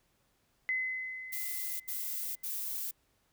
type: tone with exponential decay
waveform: sine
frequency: 2037 Hz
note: C7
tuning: 47 cents flat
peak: -28 dBFS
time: 0.69-2.44 s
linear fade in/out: 0 ms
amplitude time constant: 380 ms
type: noise bursts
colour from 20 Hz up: violet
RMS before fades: -37 dBFS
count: 3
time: 1.32-2.912 s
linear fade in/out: 10 ms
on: 480 ms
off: 76 ms
effects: pink hiss -73 dBFS RMS until 3.32 s